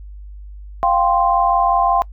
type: chord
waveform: sine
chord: F suspended second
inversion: none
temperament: equal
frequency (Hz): 698.5 / 784 / 1046.5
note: F5 / G5 / C6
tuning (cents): 0 / 0 / 0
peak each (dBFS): -17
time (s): 0.83-2.02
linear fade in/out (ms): 0
effects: noise-tail reverb RT60 0.1 s tail -23 dB re dry + added 50 Hz sine -32 dBFS peak until 2.12 s